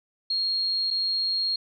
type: tone with dropouts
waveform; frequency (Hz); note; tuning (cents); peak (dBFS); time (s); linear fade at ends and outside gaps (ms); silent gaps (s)
sine; 4261; C8; +31; -23; 0.3-1.56; 5; 0.905-0.909
effects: none